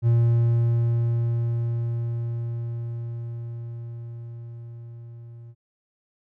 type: tone with level ramp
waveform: triangle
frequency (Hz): 117.3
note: A#2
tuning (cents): +11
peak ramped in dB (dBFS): -13 to -38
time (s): 0.02-5.55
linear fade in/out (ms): 50
effects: none